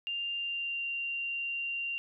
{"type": "tone with pitch glide", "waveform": "sine", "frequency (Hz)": [2794, 2771], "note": ["F7", "F7"], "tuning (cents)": [0, -14], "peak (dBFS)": -32, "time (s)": [0.07, 1.98], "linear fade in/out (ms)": 0, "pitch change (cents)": -14, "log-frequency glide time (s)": [0.35, 0.86], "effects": []}